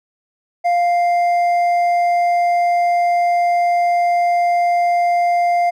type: tone with hard clipping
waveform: triangle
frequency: 699 Hz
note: F5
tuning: 1 cent sharp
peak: -14 dBFS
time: 0.64-5.71 s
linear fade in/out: 20 ms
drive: 8 dB
effects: none